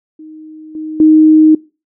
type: tone with level steps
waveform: sine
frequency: 311.8 Hz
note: D#4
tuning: 4 cents sharp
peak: -30 / -20 / -3 dBFS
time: 0.19-1.55 s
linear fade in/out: 5 ms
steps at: 0.75 / 1 s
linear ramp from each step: 2 ms
effects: noise-tail reverb RT60 0.3 s tail -22 dB re dry